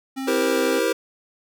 square tone with vibrato, 264.6 Hz, C4, 20 cents sharp, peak -27 dBFS, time 0.16-0.8 s, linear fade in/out 20 ms, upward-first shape square, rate 3.8 Hz, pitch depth 14 cents each way
square chord, C dominant seventh, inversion first, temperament just, 327 / 392.4 / 470.9 / 523.3 Hz, E4 / G4 / Bb4 / C5, -14 / +2 / +18 / 0 cents, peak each -27 / -26 / -24 / -26 dBFS, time 0.27-0.93 s, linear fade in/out 10 ms
effects none

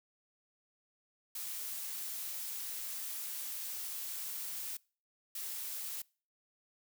blue noise bursts at uneven times, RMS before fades -41 dBFS, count 2, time 1.35-4.77 / 5.35-6.02 s, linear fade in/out 5 ms, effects noise-tail reverb RT60 0.4 s tail -25 dB re dry

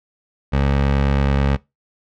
20% pulse tone, 69.3 Hz, C#2, in tune, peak -10 dBFS, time 0.52-1.57 s, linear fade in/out 20 ms, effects noise-tail reverb RT60 0.2 s tail -20 dB re dry + low-pass 3000 Hz 12 dB/octave

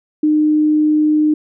sine tone, 304.6 Hz, D#4, 37 cents flat, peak -10 dBFS, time 0.23-1.34 s, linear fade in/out 5 ms, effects none

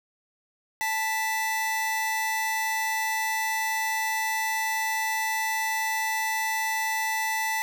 45% pulse tone pair together, 880 / 1978.1 Hz, A5 / B6, 0 / +2 cents, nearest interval octave + major second, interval 1402 cents, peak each -28 dBFS, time 0.81-7.62 s, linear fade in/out 0 ms, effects none

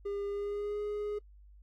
triangle tone with pitch glide, 403.4 to 416.2 Hz, G4 to G#4, +50 to +4 cents, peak -31 dBFS, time 0.05-1.19 s, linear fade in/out 10 ms, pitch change +54 cents, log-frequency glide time 0.27-0.8 s, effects added 50 Hz sine -53 dBFS peak until 1.62 s + AAC 48 kbps

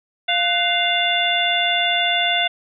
harmonic tone with a mistuned harmonic, 698.5 Hz, F5, in tune, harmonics 1 / 2 / 3 / 4 / 5, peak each -22 / -26 / -23 / -23 / -21 dBFS, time 0.28-2.48 s, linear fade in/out 10 ms, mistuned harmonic 2, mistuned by +120 cents, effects none

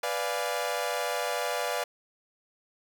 sawtooth chord, B diminished seventh, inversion none, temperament equal, 493.9 / 587.3 / 698.5 / 830.6 Hz, B4 / D5 / F5 / Ab5, 0 / 0 / 0 / 0 cents, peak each -30 / -29 / -30 / -33 dBFS, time 0.03-1.84 s, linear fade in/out 5 ms, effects none

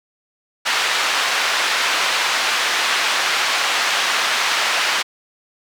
pink band-pass noise, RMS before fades -19 dBFS, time 0.65-5.03 s, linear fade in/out 20 ms, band 1100 to 4700 Hz, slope 12 dB/octave, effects none

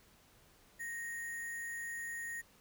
sine tone with sample-and-hold, 1864.7 Hz, A#6, in tune, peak -39 dBFS, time 0.79-2.42 s, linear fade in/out 20 ms, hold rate 8820 Hz, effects pink hiss -65 dBFS RMS until 2.6 s

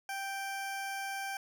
20% pulse tone, 784 Hz, G5, in tune, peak -31 dBFS, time 0.09-1.37 s, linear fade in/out 2 ms, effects none

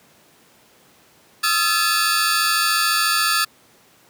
sawtooth tone cluster, 1258 / 1352 / 1720 / 4579 Hz, D#6 / E6 / A6 / D8, +19 / +43 / -40 / -45 cents, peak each -19 dBFS, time 1.43-3.45 s, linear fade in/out 10 ms, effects pink hiss -53 dBFS RMS until 4.09 s + high-pass 150 Hz 12 dB/octave

